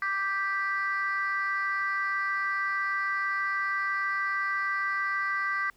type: chord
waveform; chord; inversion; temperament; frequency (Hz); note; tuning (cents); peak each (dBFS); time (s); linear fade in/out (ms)
sine; G major; second; equal with one note detuned; 1174.7 / 1568 / 1967.6; D6 / G6 / B6; 0 / 0 / -7; -30; 0.02-5.7; 2
effects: tanh soft clip ceiling -20 dBFS + pink hiss -64 dBFS RMS until 5.76 s